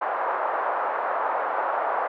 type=band-pass noise; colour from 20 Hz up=pink; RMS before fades=-26 dBFS; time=0.01-2.08 s; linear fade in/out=10 ms; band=610 to 1300 Hz; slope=24 dB/octave; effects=none